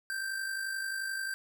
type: tone with amplitude modulation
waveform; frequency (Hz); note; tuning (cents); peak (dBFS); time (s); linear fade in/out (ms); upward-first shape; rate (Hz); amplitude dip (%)
square; 1568; G6; 0; -32; 0.1-1.34; 0; sine; 51.4; 45
effects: none